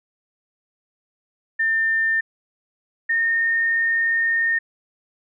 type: tone pair in turn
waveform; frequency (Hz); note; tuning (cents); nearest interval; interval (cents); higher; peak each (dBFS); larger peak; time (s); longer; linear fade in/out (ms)
sine; 1800 / 1831.5; A6 / A#6; +39 / -31; unison; 30; second; -17; neither; 1.59-2.21 / 3.09-4.59; second; 10
effects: none